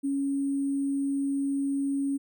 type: tone with sample-and-hold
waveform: sine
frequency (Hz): 277.2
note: C#4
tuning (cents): 0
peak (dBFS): -25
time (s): 0.03-2.18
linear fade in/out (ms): 20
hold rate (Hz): 8820
effects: none

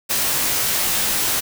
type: noise with comb filter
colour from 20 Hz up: white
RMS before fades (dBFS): -20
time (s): 0.09-1.41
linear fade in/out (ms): 20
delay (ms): 18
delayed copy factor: -0.55
effects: none

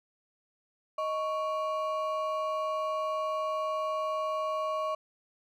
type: ring-modulated tone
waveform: triangle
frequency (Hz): 868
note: A5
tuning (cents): -24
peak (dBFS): -24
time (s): 0.98-4.95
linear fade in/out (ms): 5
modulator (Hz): 243
effects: none

